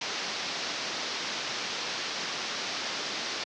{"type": "low-pass noise", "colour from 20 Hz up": "white", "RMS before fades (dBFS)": -34, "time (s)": [0.01, 3.44], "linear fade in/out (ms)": 5, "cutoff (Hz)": 5800, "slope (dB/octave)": 48, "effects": ["high-pass 200 Hz 12 dB/octave"]}